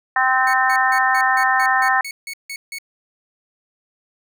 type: harmonic tone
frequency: 259.3 Hz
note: C4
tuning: 15 cents flat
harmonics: 3 / 4 / 5 / 6 / 7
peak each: -19 / -21 / -23 / -24 / -18 dBFS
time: 0.16-2.01 s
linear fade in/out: 2 ms
type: tone bursts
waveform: sawtooth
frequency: 2213 Hz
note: C#7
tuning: 3 cents flat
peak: -24 dBFS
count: 11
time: 0.47-2.785 s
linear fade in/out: 2 ms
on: 65 ms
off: 160 ms
effects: none